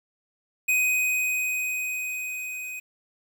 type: tone with level ramp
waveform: square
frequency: 2504 Hz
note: D#7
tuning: 10 cents sharp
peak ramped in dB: -20 to -34 dBFS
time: 0.68-2.8 s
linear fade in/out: 10 ms
effects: 9-bit